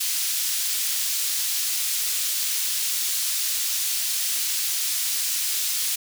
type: high-pass noise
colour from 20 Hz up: pink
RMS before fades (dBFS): -25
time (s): 0-5.96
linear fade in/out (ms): 10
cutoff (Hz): 4300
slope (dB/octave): 12
effects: none